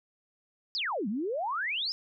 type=exponential two-way sweep; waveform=sine; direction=down then up; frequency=5310 to 188.5 to 5310 Hz; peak=-29 dBFS; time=0.75-1.92 s; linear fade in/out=0 ms; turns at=1.08 s; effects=none